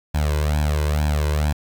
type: tone with flanger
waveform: sawtooth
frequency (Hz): 74.9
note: D2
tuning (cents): +35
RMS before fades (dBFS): -20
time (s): 0.14-1.53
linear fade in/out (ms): 10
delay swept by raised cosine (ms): 1.2 to 2.01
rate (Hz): 2.2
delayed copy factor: +0.9
effects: 8-bit